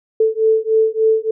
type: beating tone pair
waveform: sine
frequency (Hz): 439.7 / 443.1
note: A4 / A4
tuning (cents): -1 / +12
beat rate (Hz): 3.4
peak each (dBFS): -15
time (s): 0.2-1.31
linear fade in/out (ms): 5
effects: none